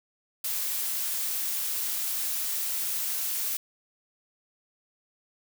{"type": "noise", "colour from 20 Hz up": "blue", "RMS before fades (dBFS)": -30, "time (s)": [0.44, 3.57], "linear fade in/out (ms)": 5, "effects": []}